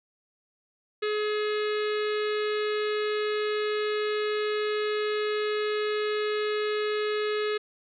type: harmonic tone with a mistuned harmonic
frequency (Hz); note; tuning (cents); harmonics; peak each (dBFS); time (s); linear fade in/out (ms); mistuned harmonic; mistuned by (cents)
423.3; G#4; +33; 1 / 3 / 4 / 5 / 6 / 7 / 8 / 9 / 10; -26 / -36 / -38 / -40 / -42 / -43 / -44 / -45 / -46; 1.02-7.58; 10; 7; -31
effects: none